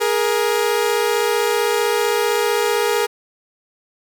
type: tone pair together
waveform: sawtooth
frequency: 415.3 / 470.9 Hz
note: G#4 / A#4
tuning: 0 / +18 cents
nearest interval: major second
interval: 218 cents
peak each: -15 dBFS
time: 0-3.07 s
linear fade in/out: 20 ms
effects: none